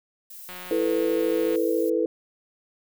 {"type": "noise", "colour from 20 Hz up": "violet", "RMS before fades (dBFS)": -42, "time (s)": [0.3, 1.9], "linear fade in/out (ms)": 5}
{"type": "click train", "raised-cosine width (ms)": 0.3, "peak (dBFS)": -24, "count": 194, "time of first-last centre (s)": [0.49, 1.556], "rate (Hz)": 181}
{"type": "chord", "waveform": "sine", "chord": "E suspended fourth", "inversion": "none", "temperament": "equal", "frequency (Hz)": [329.6, 440, 493.9], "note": ["E4", "A4", "B4"], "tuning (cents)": [0, 0, 0], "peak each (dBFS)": -25, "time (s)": [0.71, 2.06], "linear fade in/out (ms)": 2}
{"effects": []}